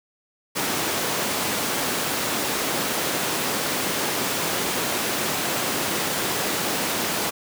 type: high-pass noise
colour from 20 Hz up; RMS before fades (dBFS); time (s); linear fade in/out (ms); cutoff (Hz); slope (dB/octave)
pink; -25; 0.55-7.31; 20; 220; 12
effects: none